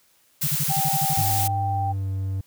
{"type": "noise", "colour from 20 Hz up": "blue", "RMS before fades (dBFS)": -25, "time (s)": [0.41, 1.48], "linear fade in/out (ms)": 10}
{"type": "tone bursts", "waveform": "sine", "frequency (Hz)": 146.83, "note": "D3", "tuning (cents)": 0, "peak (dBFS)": -23, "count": 10, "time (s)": [0.43, 1.222], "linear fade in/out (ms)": 10, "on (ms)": 45, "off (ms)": 38}
{"type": "tone", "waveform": "sine", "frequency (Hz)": 784, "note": "G5", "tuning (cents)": 0, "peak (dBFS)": -24, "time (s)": [0.69, 1.93], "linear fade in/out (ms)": 20}
{"type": "tone with pitch glide", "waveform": "triangle", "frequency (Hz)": [100.8, 96.03], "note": ["G2", "G2"], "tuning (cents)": [49, -35], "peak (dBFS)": -22, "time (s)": [1.17, 2.41], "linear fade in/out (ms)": 5, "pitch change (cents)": -84, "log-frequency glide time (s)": [1.61, 2.1]}
{"effects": ["white hiss -61 dBFS RMS until 2.46 s"]}